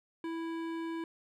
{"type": "tone with hard clipping", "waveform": "sine", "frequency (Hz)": 329.6, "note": "E4", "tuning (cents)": 0, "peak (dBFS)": -37, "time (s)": [0.24, 1.04], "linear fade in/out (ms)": 2, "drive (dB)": 15, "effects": []}